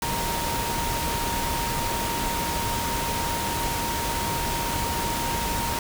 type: tone in noise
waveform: sine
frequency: 932.3 Hz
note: A#5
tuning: in tune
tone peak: -29 dBFS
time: 0.02-5.79 s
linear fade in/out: 2 ms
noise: pink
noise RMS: -28 dBFS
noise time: 0.02-5.79 s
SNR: -4 dB
effects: none